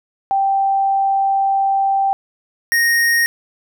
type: tone pair in turn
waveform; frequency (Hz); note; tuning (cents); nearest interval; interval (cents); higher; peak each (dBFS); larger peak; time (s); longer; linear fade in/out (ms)
sine / square; 783 / 1862.3; G5 / A#6; -2 / -2; octave + minor third; 1500; second; -13; neither; 0.31-2.13 / 2.72-3.26; first; 0
effects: none